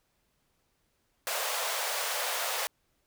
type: high-pass noise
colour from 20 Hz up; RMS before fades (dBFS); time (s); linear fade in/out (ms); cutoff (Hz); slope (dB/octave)
pink; -32; 1.27-2.67; 0; 500; 48
effects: pink hiss -74 dBFS RMS until 3.06 s